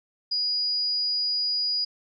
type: tone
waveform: sine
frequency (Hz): 4900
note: D#8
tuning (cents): -27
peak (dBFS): -23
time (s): 0.31-1.85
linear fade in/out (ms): 10
effects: none